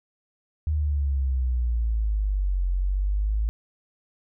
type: exponential two-way sweep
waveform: sine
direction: down then up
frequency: 77.78 to 44.88 to 54.4 Hz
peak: -21 dBFS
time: 0.67-3.49 s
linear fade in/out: 0 ms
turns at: 2.68 s
effects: none